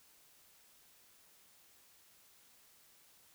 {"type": "silence", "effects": ["white hiss -65 dBFS RMS until 3.34 s"]}